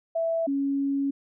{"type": "tone pair in turn", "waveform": "sine", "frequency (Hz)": [660, 277.5], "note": ["E5", "C#4"], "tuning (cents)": [2, 2], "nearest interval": "octave + minor third", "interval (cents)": 1500, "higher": "first", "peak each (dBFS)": -23, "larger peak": "neither", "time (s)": [[0.15, 0.47], [0.47, 1.11]], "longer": "second", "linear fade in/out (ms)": 10, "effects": []}